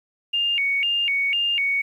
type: tone with vibrato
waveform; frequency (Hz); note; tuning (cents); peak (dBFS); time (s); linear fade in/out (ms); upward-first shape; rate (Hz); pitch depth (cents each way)
sine; 2503; D#7; +10; -19; 0.33-1.82; 10; square; 2; 200
effects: 9-bit